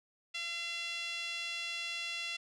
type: tone with band-pass filter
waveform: 5% pulse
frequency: 682 Hz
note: F5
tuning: 41 cents flat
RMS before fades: -39 dBFS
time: 0.34-2.37 s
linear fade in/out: 10 ms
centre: 2800 Hz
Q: 2.5
effects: none